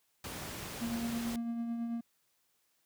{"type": "noise", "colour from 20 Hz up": "pink", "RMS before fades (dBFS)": -42, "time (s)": [0.24, 1.36], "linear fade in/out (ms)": 2}
{"type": "tone with tremolo", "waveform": "triangle", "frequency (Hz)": 233.1, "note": "A#3", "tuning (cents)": 0, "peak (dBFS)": -30, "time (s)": [0.81, 2.01], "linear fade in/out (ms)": 10, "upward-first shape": "triangle", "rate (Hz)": 9.1, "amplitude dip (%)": 40}
{"effects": ["white hiss -75 dBFS RMS until 2.85 s", "high-pass 60 Hz 12 dB/octave"]}